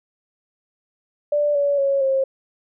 sine tone with pitch steps, 587.3 / 569.6 / 552.4 / 535.8 Hz, D5 / C#5 / C#5 / C5, 0 / +47 / -6 / +41 cents, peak -16 dBFS, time 1.32-2.24 s, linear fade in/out 5 ms, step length 230 ms, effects none

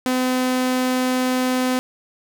sawtooth tone, 254.7 Hz, C4, 46 cents flat, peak -14 dBFS, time 0.06-1.79 s, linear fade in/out 0 ms, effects none

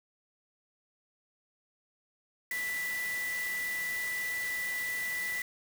sine tone in noise, 1975.5 Hz, B6, in tune, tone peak -32 dBFS, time 2.51-5.42 s, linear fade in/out 2 ms, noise white, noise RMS -42 dBFS, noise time 2.51-5.42 s, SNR +7 dB, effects none

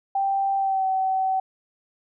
sine tone with pitch glide, 784 to 761.2 Hz, G5 to F#5, 0 to +49 cents, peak -20 dBFS, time 0.15-1.4 s, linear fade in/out 5 ms, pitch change -51 cents, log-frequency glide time 0.57-0.86 s, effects none

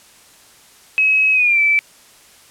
sine tone with pitch glide, 2558 to 2319 Hz, D#7 to D7, +47 to -22 cents, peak -11 dBFS, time 0.98-1.79 s, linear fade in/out 0 ms, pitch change -169 cents, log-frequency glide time 1.33-1.6 s, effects white hiss -47 dBFS RMS until 2.5 s + low-pass 11000 Hz 12 dB/octave

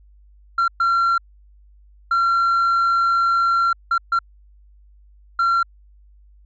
sine tone bursts at uneven times, 1368 Hz, F6, 36 cents flat, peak -12 dBFS, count 6, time 0.58-0.68 / 0.8-1.18 / 2.11-3.73 / 3.91-3.98 / 4.12-4.19 / 5.39-5.63 s, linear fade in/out 5 ms, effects tanh soft clip ceiling -14 dBFS + added 50 Hz sine -47 dBFS peak until 6.45 s

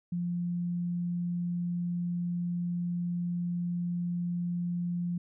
sine tone, 174.61 Hz, F3, in tune, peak -29 dBFS, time 0.12-5.18 s, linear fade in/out 5 ms, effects none

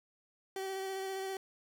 30% pulse tone with vibrato, 384.1 Hz, G4, 35 cents flat, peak -34 dBFS, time 0.56-1.37 s, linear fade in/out 2 ms, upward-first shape square, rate 15 Hz, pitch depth 12 cents each way, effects none

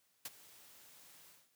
white noise with ADSR envelope, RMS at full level -41 dBFS, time 0.25-1.5 s, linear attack 6 ms, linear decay 31 ms, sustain -19 dB, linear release 230 ms, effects white hiss -75 dBFS RMS until 1.55 s + high-pass 80 Hz 12 dB/octave

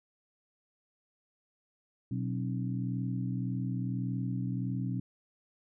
harmonic tone with a mistuned harmonic, 61.74 Hz, B1, in tune, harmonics 2 / 3 / 4 / 5, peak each -33 / -36 / -38 / -46 dBFS, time 2.11-5 s, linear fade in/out 5 ms, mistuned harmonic 4, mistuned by +140 cents, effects none

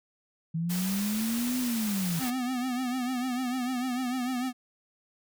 sine linear two-way sweep, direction up then down, 160 to 254.5 to 160 Hz, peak -27 dBFS, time 0.54-2.2 s, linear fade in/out 10 ms, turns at 1.59 s
white noise, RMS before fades -36 dBFS, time 0.69-2.31 s, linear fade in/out 20 ms
square tone with vibrato, 251.6 Hz, B3, 32 cents sharp, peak -29 dBFS, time 2.18-4.53 s, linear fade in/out 50 ms, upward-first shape triangle, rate 6.7 Hz, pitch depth 83 cents each way
effects none

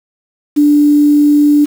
sine tone with quantisation, 293.7 Hz, D4, in tune, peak -5 dBFS, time 0.56-1.66 s, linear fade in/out 20 ms, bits 5, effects none

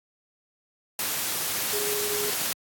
sine tone in noise, 414.8 Hz, G#4, 2 cents flat, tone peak -31 dBFS, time 1.73-2.3 s, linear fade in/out 2 ms, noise white, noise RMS -28 dBFS, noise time 0.99-2.53 s, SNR -6 dB, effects high-pass 100 Hz 12 dB/octave + AAC 64 kbps

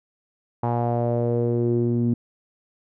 sawtooth tone with low-pass filter sweep, 119 Hz, A#2, 36 cents sharp, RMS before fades -22 dBFS, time 0.63-2.14 s, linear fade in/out 5 ms, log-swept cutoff 880 to 260 Hz, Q 4.3, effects none

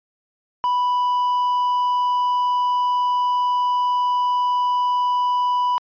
triangle tone, 987.8 Hz, B5, in tune, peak -15 dBFS, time 0.64-5.78 s, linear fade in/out 0 ms, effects resampled to 11025 Hz

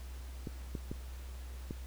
clicks, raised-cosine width 3 ms, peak -25 dBFS, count 4, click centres 0.472 / 0.752 / 0.915 / 1.709 s, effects added 63 Hz sine -42 dBFS peak until 1.86 s + pink hiss -56 dBFS RMS until 1.86 s

